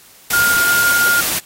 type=tone in noise; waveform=sine; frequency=1413 Hz; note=F6; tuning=20 cents sharp; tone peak=-12 dBFS; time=0.33-1.21 s; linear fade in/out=5 ms; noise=white; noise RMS=-19 dBFS; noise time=0.3-1.39 s; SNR=+4 dB; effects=white hiss -45 dBFS RMS until 1.45 s + AAC 48 kbps